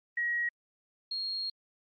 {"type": "tone pair in turn", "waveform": "sine", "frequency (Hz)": [1900, 4263], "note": ["A#6", "C8"], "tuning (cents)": [33, 32], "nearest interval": "octave + major second", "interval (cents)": 1399, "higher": "second", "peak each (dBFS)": [-28, -32], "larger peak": "first", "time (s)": [[0.17, 0.49], [1.11, 1.5]], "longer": "second", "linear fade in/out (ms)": 5, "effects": ["Opus 32 kbps"]}